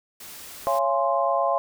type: noise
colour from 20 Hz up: white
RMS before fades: -41 dBFS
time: 0.2-0.79 s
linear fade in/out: 5 ms
type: chord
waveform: sine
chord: Db major seventh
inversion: none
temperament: equal with one note detuned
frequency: 554.4 / 682.5 / 830.6 / 1046.5 Hz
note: Db5 / F5 / Ab5 / C6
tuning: 0 / -40 / 0 / 0 cents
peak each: -25 / -24 / -28 / -25 dBFS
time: 0.67-1.58 s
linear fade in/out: 0 ms
effects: none